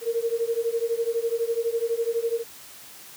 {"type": "beating tone pair", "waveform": "sine", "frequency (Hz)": [456.8, 468.8], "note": ["A#4", "A#4"], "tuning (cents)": [-35, 10], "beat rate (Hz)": 12, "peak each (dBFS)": [-26, -26], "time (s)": [0.01, 2.44], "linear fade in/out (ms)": 50, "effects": ["white hiss -45 dBFS RMS until 3.16 s", "high-pass 80 Hz 12 dB/octave"]}